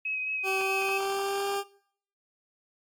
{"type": "tone with vibrato", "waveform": "sine", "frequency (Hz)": 2542, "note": "D#7", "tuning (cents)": 36, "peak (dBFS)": -29, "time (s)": [0.05, 0.98], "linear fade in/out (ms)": 5, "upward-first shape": "sine", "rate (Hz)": 4.7, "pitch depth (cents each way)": 19}
{"type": "tone with pitch glide", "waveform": "20% pulse", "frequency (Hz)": [383.9, 398.8], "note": ["G4", "G4"], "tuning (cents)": [-36, 30], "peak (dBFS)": -23, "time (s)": [0.43, 1.64], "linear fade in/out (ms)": 50, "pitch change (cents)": 66, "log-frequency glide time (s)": [0.59, 1.48]}
{"effects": ["noise-tail reverb RT60 0.6 s tail -20 dB re dry", "AAC 64 kbps"]}